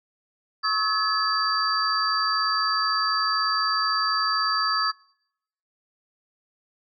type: tone cluster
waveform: sine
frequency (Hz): 1103 / 1287 / 1705 / 4666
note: C#6 / E6 / G#6 / D8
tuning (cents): -9 / -42 / +45 / -12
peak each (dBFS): -29 / -25 / -29 / -25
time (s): 0.63-4.92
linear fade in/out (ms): 20
effects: noise-tail reverb RT60 0.8 s tail -25 dB re dry